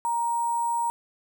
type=tone with sample-and-hold; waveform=sine; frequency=937 Hz; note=A#5; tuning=9 cents sharp; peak=-23 dBFS; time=0.05-0.9 s; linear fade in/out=0 ms; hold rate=8820 Hz; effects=none